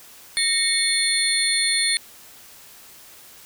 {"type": "tone cluster", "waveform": "sine", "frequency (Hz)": [1846, 2204, 3543, 4282, 9210], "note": ["A#6", "C#7", "A7", "C8", "D9"], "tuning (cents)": [-17, -11, 11, 39, -35], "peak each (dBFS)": [-29, -25, -26, -23, -23], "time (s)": [0.37, 1.97], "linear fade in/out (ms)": 0, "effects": ["white hiss -46 dBFS RMS until 3.45 s"]}